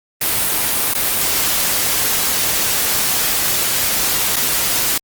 white noise with dropouts, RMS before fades -17 dBFS, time 0.21-4.98 s, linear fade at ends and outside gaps 5 ms, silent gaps 0.938-0.948 / 4.36-4.364 s, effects Opus 32 kbps

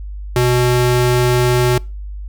square ring-modulated tone, 246.9 Hz, B3, in tune, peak -9 dBFS, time 0.36-1.78 s, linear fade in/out 2 ms, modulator 122 Hz, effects noise-tail reverb RT60 0.3 s tail -25 dB re dry + added 50 Hz sine -25 dBFS peak until 2.28 s

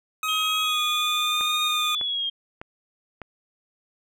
25% pulse tone with pitch glide, 1265 to 1228.3 Hz, D#6 to D#6, +28 to -23 cents, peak -21 dBFS, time 0.23-1.95 s, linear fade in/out 2 ms, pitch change -51 cents, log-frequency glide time 0.62-0.8 s
sine linear two-way sweep, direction up then down, 3200 to 3700 to 3200 Hz, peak -24 dBFS, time 0.28-2.3 s, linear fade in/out 10 ms, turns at 1.63 s
click train, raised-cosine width 0.5 ms, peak -21 dBFS, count 4, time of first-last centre 1.41-3.217 s, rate 1.66 Hz
effects none

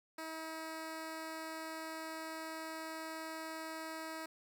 10% pulse tone, 320.1 Hz, D#4, 49 cents sharp, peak -34 dBFS, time 0.18-4.26 s, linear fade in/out 5 ms, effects none

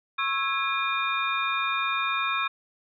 sine tone cluster, 1093 / 1321 / 1656 / 2424 / 3658 Hz, C#6 / E6 / G#6 / D#7 / A#7, -25 / +3 / -5 / -46 / -33 cents, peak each -29 / -30 / -34 / -29 / -34 dBFS, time 0.18-2.48 s, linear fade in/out 10 ms, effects none

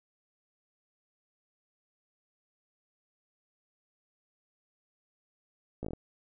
slowing click train, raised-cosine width 2 ms, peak -24 dBFS, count 6, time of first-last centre 5.83-5.934 s, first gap 16 ms, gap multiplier 1.13, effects none

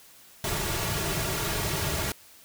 pink noise with comb filter, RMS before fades -29 dBFS, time 0.44-2.12 s, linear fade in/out 2 ms, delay 3.9 ms, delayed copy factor -0.65, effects white hiss -53 dBFS RMS until 2.44 s

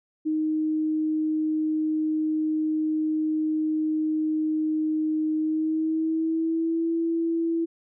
sine tone with pitch glide, 311.1 to 331.5 Hz, D#4 to E4, 0 to +10 cents, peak -22 dBFS, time 0.25-7.66 s, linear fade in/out 20 ms, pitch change +110 cents, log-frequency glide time 5.37-6.92 s, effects none

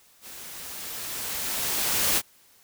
white noise with level ramp, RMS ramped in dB -43 to -22 dBFS, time 0.21-2.22 s, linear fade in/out 50 ms, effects white hiss -58 dBFS RMS until 2.63 s

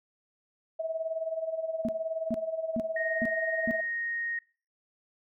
sine tone with tremolo, 647 Hz, E5, 32 cents flat, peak -27 dBFS, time 0.79-3.81 s, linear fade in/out 10 ms, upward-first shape sine, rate 19 Hz, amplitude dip 70%
sine tone bursts, 233.1 Hz, A#3, in tune, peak -27 dBFS, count 5, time 1.85-3.71 s, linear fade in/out 0 ms, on 36 ms, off 420 ms
sine tone, 1864.7 Hz, A#6, in tune, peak -30 dBFS, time 2.96-4.39 s, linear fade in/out 5 ms
effects noise-tail reverb RT60 0.4 s tail -22 dB re dry

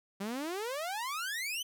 sawtooth exponential sweep, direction up, 190.4 to 3121 Hz, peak -31 dBFS, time 0.2-1.63 s, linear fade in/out 10 ms, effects none

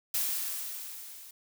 blue noise with level ramp, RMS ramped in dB -29 to -49 dBFS, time 0.14-1.31 s, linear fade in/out 5 ms, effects none

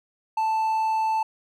triangle tone, 881 Hz, A5, 2 cents sharp, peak -19 dBFS, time 0.37-1.23 s, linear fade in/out 5 ms, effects none

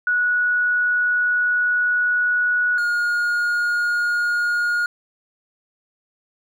sine / triangle tone pair in turn, 1465 / 1431.5 Hz, F#6 / F6, -18 / +42 cents, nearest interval unison, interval 40 cents, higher first, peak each -16 dBFS, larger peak neither, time 0.07-2.78 / 2.78-4.86 s, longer first, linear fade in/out 2 ms, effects none

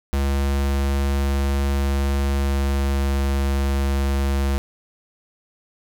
square tone with pitch glide, 69.3 to 68.86 Hz, C#2 to C#2, 0 to -11 cents, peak -19 dBFS, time 0.13-4.58 s, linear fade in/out 0 ms, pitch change -11 cents, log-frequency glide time 2.13-3.21 s, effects none

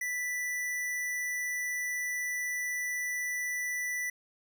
square tone, 1976 Hz, B6, in tune, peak -32 dBFS, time 0.01-4.1 s, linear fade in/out 5 ms, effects none

